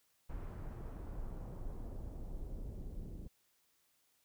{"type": "noise with low-pass filter sweep", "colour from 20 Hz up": "brown", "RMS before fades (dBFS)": -44, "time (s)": [0.29, 3.28], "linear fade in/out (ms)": 10, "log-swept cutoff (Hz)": [1800, 350], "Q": 0.86, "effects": ["white hiss -75 dBFS RMS until 4.24 s"]}